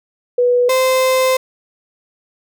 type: tone pair in turn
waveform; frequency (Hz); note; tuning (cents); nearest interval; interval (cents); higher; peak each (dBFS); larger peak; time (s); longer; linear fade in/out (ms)
sine / 35% pulse; 490.4 / 518.3; B4 / C5; -12 / -16; minor second; 96; second; -10; neither; 0.38-0.69 / 0.69-1.37; second; 5
effects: none